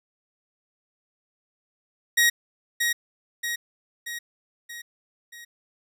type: tone with echo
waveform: sawtooth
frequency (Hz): 1890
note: A#6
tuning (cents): +23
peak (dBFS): -13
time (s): 2.17-2.3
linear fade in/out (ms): 10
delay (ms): 630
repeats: 5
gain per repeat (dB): -5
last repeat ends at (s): 5.45
effects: none